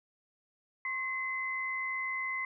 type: tone pair together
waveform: sine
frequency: 1070 / 2047 Hz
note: C6 / C7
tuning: +38 / -38 cents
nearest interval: major seventh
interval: 1124 cents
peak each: -39 / -33 dBFS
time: 0.85-2.45 s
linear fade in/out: 2 ms
effects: none